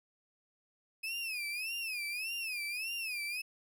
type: tone with vibrato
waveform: 35% pulse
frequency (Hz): 2546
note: D#7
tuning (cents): +39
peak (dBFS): -34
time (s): 1.03-3.42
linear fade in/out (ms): 10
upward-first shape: sine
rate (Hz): 1.7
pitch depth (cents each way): 160
effects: none